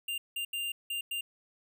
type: tone bursts at uneven times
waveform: square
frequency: 2794 Hz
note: F7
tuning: in tune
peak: -33 dBFS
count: 5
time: 0.08-0.18 / 0.36-0.45 / 0.53-0.72 / 0.9-1.01 / 1.11-1.21 s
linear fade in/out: 5 ms
effects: none